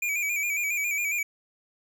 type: tone with vibrato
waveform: square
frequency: 2349 Hz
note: D7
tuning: in tune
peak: -26 dBFS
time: 0.02-1.23 s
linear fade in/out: 5 ms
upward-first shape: square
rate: 7.3 Hz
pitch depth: 50 cents each way
effects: none